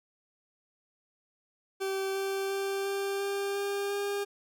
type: tone with pitch steps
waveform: 40% pulse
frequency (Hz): 387 / 389.7 / 392.4 / 395.1 / 397.9 / 400.6 / 403.4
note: G4 / G4 / G4 / G4 / G4 / G4 / G4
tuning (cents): -22 / -10 / +2 / +14 / +26 / +38 / +50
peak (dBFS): -29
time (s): 1.8-4.25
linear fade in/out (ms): 20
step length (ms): 350
effects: none